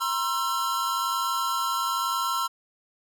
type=tone cluster; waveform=square; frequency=957 / 1058 / 1346 Hz; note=A#5 / C6 / E6; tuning=+45 / +19 / +36 cents; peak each=-33 / -30 / -28 dBFS; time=0-2.48 s; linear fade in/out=20 ms; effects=none